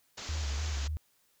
white low-pass noise, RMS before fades -43 dBFS, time 0.17-0.88 s, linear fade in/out 10 ms, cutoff 7100 Hz, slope 96 dB/octave
sine tone with vibrato, 73.1 Hz, D2, 7 cents flat, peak -31 dBFS, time 0.29-0.97 s, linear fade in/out 0 ms, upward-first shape square, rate 3.4 Hz, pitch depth 83 cents each way
effects white hiss -70 dBFS RMS until 1.4 s

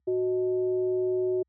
sine tone with frequency modulation, 370 Hz, F#4, in tune, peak -23 dBFS, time 0.07-1.43 s, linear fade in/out 10 ms, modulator 255 Hz, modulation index 0.41, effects added 65 Hz sine -57 dBFS peak until 1.48 s + high-pass 200 Hz 12 dB/octave

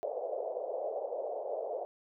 white band-pass noise, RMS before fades -37 dBFS, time 0.03-1.85 s, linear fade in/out 0 ms, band 460 to 670 Hz, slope 48 dB/octave, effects none

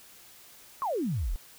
sine exponential sweep, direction down, 1150 to 30.87 Hz, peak -27 dBFS, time 0.82-1.36 s, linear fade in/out 0 ms, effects white hiss -53 dBFS RMS until 1.58 s

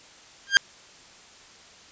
sawtooth tone with exponential growth, 1600 Hz, G6, 35 cents sharp, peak -5 dBFS, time 0.47-0.57 s, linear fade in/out 0 ms, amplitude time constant 20 ms, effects white hiss -50 dBFS RMS until 1.91 s + resampled to 16000 Hz

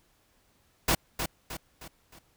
pink noise with echo, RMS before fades -24 dBFS, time 0.88-0.95 s, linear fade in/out 5 ms, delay 310 ms, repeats 4, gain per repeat -7 dB, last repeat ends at 2.19 s, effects pink hiss -67 dBFS RMS until 2.36 s

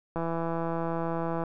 click train, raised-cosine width 1 ms, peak -18 dBFS, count 213, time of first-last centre 0.16-1.437 s, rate 166 Hz, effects none

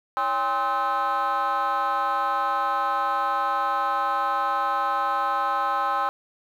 sine tone with frequency modulation, 1046.5 Hz, C6, in tune, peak -19 dBFS, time 0.17-6.09 s, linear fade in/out 0 ms, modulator 241 Hz, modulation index 1.4, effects tanh soft clip ceiling -20 dBFS + 9-bit

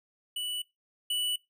square tone pair in turn, 2960 / 2960 Hz, F#7 / F#7, 0 / 0 cents, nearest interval unison, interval 0 cents, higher neither, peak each -32 / -28 dBFS, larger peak second, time 0.36-0.62 / 1.1-1.36 s, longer neither, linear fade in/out 5 ms, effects noise-tail reverb RT60 0.2 s tail -21 dB re dry

